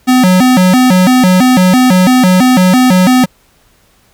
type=tone with vibrato; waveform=square; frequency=215.9 Hz; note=A3; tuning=33 cents flat; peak=-5 dBFS; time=0.07-3.26 s; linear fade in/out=20 ms; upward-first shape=square; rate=3 Hz; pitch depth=280 cents each way; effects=pink hiss -50 dBFS RMS until 4.13 s